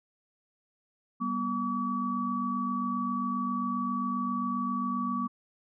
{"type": "tone cluster", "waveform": "sine", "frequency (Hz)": [195.9, 243.4, 1142], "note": ["G3", "B3", "D6"], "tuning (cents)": [-1, -25, -49], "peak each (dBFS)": [-35, -32, -31], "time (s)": [1.2, 5.28], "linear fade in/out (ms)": 20, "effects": []}